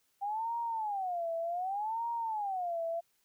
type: tone with vibrato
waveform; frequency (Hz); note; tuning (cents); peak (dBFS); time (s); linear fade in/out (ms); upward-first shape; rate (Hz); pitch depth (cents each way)
sine; 788; G5; +9; -32; 0.21-3.01; 20; sine; 0.66; 300
effects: white hiss -74 dBFS RMS until 3.24 s